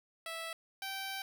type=tone pair in turn; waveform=10% pulse; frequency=657 / 777 Hz; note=E5 / G5; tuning=-6 / -16 cents; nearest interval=minor third; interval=290 cents; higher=second; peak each=-31 / -30 dBFS; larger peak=second; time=0.26-0.53 / 0.82-1.22 s; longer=second; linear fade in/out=2 ms; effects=none